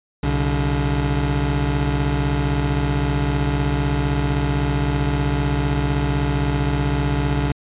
25% pulse tone pair together, 63.83 / 143.3 Hz, C2 / D3, -42 / -42 cents, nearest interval octave + major second, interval 1400 cents, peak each -17 dBFS, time 0.23-7.52 s, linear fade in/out 5 ms, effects resampled to 8000 Hz

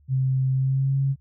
sine tone with pitch glide, 131.6 to 136.56 Hz, C3 to C#3, +10 to -26 cents, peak -19 dBFS, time 0.08-1.16 s, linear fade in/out 50 ms, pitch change +64 cents, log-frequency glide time 0.53-0.97 s, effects added 73 Hz sine -54 dBFS peak until 1.2 s

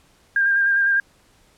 sine tone with vibrato, 1600 Hz, G6, 35 cents sharp, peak -15 dBFS, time 0.36-1 s, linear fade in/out 2 ms, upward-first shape square, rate 9.9 Hz, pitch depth 19 cents each way, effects pink hiss -57 dBFS RMS until 1.57 s + low-pass 11000 Hz 12 dB/octave

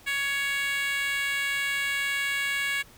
10% pulse tone with high-pass filter, 558 Hz, C#5, 11 cents sharp, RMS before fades -28 dBFS, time 0.06-2.83 s, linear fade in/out 20 ms, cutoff 1900 Hz, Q 3.4, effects pink hiss -53 dBFS RMS until 2.97 s

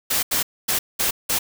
white noise bursts at uneven times, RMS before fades -21 dBFS, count 5, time 0.1-0.23 / 0.31-0.43 / 0.68-0.79 / 0.99-1.11 / 1.29-1.39 s, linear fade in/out 10 ms, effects none

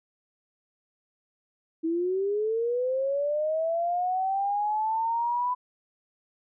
sine linear sweep, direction up, 319.1 to 1000 Hz, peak -24 dBFS, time 1.83-5.55 s, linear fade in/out 20 ms, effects none

